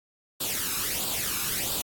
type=noise with flanger; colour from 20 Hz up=white; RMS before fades=-29 dBFS; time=0.4-1.82 s; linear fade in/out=10 ms; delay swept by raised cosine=0.24 to 0.79 ms; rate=1.5 Hz; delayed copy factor=+0.65; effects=AAC 64 kbps